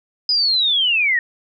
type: linear sweep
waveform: sine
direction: down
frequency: 5020 to 1824 Hz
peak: -14 dBFS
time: 0.29-1.19 s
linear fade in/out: 2 ms
effects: none